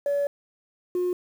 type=tone pair in turn; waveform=sine; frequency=570 / 359.1 Hz; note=C#5 / F4; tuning=+48 / +48 cents; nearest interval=minor sixth; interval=800 cents; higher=first; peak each=-20 / -21 dBFS; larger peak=first; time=0.06-0.27 / 0.95-1.13 s; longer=first; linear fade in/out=2 ms; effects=tanh soft clip ceiling -19 dBFS + 8-bit